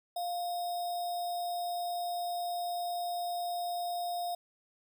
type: tone with sample-and-hold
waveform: sine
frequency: 701 Hz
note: F5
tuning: 6 cents sharp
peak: -32 dBFS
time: 0.16-4.35 s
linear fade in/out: 5 ms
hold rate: 4410 Hz
effects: none